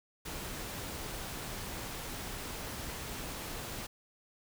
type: noise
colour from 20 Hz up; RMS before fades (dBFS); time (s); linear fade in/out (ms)
pink; -41; 0.25-3.87; 10
effects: none